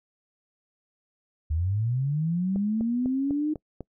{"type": "linear sweep", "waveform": "sine", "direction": "up", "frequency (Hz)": [73.42, 309.9], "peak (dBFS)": -23, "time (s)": [1.5, 3.54], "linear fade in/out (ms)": 10}
{"type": "click train", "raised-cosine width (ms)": 2, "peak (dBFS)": -22, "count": 6, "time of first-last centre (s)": [2.56, 3.807], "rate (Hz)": 4.01}
{"effects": ["noise-tail reverb RT60 0.1 s tail -26 dB re dry"]}